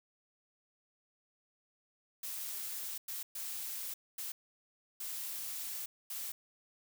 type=noise bursts at uneven times; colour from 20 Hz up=blue; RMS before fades=-41 dBFS; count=6; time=2.23-2.98 / 3.08-3.23 / 3.35-3.94 / 4.18-4.32 / 5-5.86 / 6.1-6.32 s; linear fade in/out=5 ms; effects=none